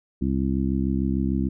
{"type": "harmonic tone", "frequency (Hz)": 66.7, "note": "C2", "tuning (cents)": 34, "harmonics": [1, 2, 3, 4, 5], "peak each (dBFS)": [-27, -30, -25, -27, -31], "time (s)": [0.21, 1.49], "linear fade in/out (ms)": 10, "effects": []}